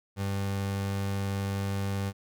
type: tone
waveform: 30% pulse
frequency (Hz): 98.6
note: G2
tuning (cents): +11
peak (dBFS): -26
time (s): 0.16-2.13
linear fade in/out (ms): 50
effects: none